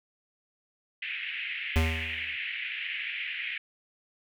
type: band-pass noise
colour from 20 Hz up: pink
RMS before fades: -35 dBFS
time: 1.02-3.58 s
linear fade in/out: 5 ms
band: 1900 to 2900 Hz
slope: 48 dB/octave
type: tone with exponential decay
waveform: square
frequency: 80.4 Hz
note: E2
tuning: 43 cents flat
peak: -20 dBFS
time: 1.76-2.36 s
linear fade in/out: 0 ms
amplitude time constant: 130 ms
effects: none